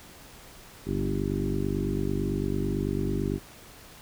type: harmonic tone with a mistuned harmonic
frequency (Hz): 49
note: G1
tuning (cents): 0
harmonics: 1 / 2 / 3 / 4 / 5 / 6 / 7 / 8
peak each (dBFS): -34 / -34 / -34 / -34 / -34 / -34 / -34 / -34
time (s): 0.85-3.4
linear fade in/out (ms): 50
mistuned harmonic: 3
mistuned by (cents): -29
effects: pink hiss -49 dBFS RMS until 4.01 s